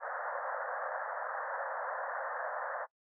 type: band-pass noise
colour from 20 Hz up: pink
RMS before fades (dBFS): -38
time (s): 0-2.87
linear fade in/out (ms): 50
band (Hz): 510 to 1800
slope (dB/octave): 96
effects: noise-tail reverb RT60 0.1 s tail -24 dB re dry